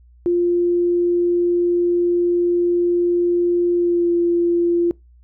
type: tone with pitch glide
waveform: sine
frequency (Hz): 349.3 to 344.5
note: F4 to F4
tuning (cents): 0 to -24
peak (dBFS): -14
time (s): 0.26-4.91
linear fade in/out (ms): 0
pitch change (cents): -24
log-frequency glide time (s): 3.74-4.11
effects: noise-tail reverb RT60 0.2 s tail -24 dB re dry + added 60 Hz sine -46 dBFS peak until 5.23 s